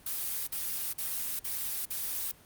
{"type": "noise bursts", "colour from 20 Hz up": "blue", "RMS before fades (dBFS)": -34, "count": 5, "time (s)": [0.06, 2.314], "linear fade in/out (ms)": 5, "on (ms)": 410, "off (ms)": 51, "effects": ["pink hiss -57 dBFS RMS until 2.45 s", "Opus 32 kbps"]}